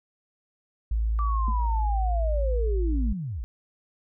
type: tone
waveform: sine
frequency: 55 Hz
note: A1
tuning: in tune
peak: -22 dBFS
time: 0.91-3.13 s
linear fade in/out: 5 ms
type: linear sweep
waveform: sine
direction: down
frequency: 1174.7 to 43.65 Hz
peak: -29 dBFS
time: 1.19-3.44 s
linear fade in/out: 0 ms
type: tone with exponential decay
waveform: sine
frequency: 220 Hz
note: A3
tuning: in tune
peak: -29 dBFS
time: 1.48-1.57 s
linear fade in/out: 2 ms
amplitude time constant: 19 ms
effects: none